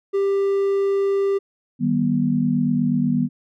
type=tone; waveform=triangle; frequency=395 Hz; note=G4; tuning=13 cents sharp; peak=-15 dBFS; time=0.13-1.39 s; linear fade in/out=20 ms
type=chord; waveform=sine; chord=Eb augmented; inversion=none; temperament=just; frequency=155.56 / 194.45 / 243.1 Hz; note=Eb3 / G3 / B3; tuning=0 / -14 / -27 cents; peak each=-23 / -23 / -19 dBFS; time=1.79-3.29 s; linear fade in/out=50 ms
effects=none